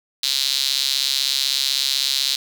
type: tone with high-pass filter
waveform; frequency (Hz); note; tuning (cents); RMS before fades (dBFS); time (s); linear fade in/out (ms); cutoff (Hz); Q
sawtooth; 136; C#3; -33; -21; 0.23-2.36; 5; 4000; 4.4
effects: none